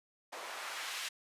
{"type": "noise with band-pass filter sweep", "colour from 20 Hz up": "white", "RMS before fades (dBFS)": -42, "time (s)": [0.32, 1.09], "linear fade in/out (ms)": 10, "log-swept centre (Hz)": [640, 2600], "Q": 0.8, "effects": ["high-pass 400 Hz 12 dB/octave", "resampled to 32000 Hz"]}